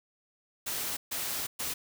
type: noise bursts at uneven times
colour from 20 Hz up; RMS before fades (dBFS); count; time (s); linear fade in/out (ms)
white; -34; 3; 0.66-0.97 / 1.11-1.47 / 1.59-1.74; 10
effects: none